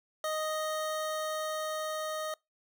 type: tone with level ramp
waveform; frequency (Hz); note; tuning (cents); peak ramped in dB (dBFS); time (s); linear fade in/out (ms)
25% pulse; 622.3; D#5; 0; -27 to -30; 0.24-2.34; 2
effects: noise-tail reverb RT60 0.2 s tail -25 dB re dry